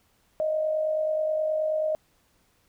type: tone with amplitude modulation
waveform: sine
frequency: 622.3 Hz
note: D#5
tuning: in tune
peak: -21 dBFS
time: 0.4-1.95 s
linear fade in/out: 0 ms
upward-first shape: sine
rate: 49.4 Hz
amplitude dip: 45%
effects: pink hiss -66 dBFS RMS until 2.68 s